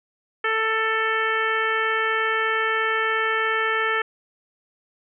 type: harmonic tone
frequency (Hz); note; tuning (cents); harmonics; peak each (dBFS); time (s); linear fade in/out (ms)
442.9; A4; +11; 1 / 2 / 3 / 4 / 5 / 6 / 7; -27 / -32 / -25 / -24 / -29 / -35 / -35; 0.44-4.02; 5
effects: none